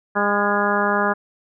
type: harmonic tone with a mistuned harmonic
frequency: 203.8 Hz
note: G#3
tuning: 32 cents flat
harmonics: 1 / 2 / 3 / 4 / 5 / 6 / 7 / 8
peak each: -25 / -25 / -25 / -25 / -25 / -25 / -25 / -25 dBFS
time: 0.15-1.14 s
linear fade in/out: 20 ms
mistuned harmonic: 8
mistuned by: +33 cents
effects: none